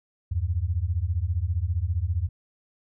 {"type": "beating tone pair", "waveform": "sine", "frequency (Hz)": [79.4, 94.4], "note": ["D#2", "F#2"], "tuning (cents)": [36, 35], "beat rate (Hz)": 15, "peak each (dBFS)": -26, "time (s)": [0.31, 2.29], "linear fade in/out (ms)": 10, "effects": []}